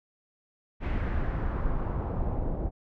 brown noise with low-pass filter sweep, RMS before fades -29 dBFS, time 0.8-2.71 s, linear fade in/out 50 ms, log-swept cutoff 2300 to 630 Hz, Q 1.6, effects none

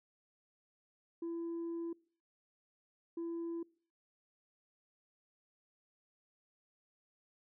sine tone bursts at uneven times, 335.8 Hz, E4, 32 cents sharp, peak -35 dBFS, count 2, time 1.22-1.93 / 3.17-3.63 s, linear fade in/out 5 ms, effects noise-tail reverb RT60 0.5 s tail -26 dB re dry + tanh soft clip ceiling -36 dBFS

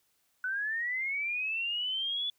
sine linear sweep, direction up, 1480 to 3458 Hz, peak -30 dBFS, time 0.44-2.3 s, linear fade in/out 2 ms, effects white hiss -73 dBFS RMS until 2.38 s

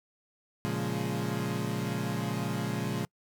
30% pulse chord, Bb minor seventh, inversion none, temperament equal, 116.54 / 138.59 / 174.61 / 207.7 Hz, Bb2 / Db3 / F3 / Ab3, 0 / 0 / 0 / 0 cents, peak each -33 dBFS, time 0.65-3.05 s, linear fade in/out 0 ms, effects noise-tail reverb RT60 0.1 s tail -26 dB re dry

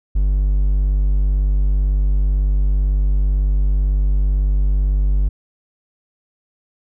triangle tone, 49 Hz, G1, in tune, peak -11 dBFS, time 0.15-5.29 s, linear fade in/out 10 ms, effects none

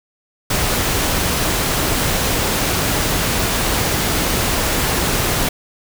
pink noise, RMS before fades -18 dBFS, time 0.5-5.49 s, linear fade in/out 5 ms, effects none

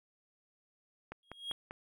click train, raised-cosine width 0.5 ms, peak -28 dBFS, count 4, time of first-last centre 1.12-1.709 s, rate 5.09 Hz
triangle tone with exponential growth, 3276 Hz, G#7, 24 cents flat, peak -32 dBFS, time 1.23-1.52 s, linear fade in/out 1 ms, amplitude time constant 63 ms
effects none

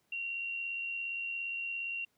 sine tone with amplitude modulation, 2752 Hz, F7, 26 cents flat, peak -33 dBFS, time 0.12-2.05 s, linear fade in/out 5 ms, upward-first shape sine, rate 77.3 Hz, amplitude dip 35%, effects pink hiss -75 dBFS RMS until 2.17 s + high-pass 100 Hz 12 dB/octave

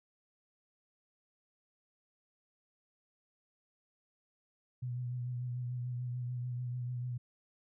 sine tone with vibrato, 123.47 Hz, B2, in tune, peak -35 dBFS, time 4.82-7.18 s, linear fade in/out 10 ms, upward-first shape triangle, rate 6.8 Hz, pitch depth 36 cents each way, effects none

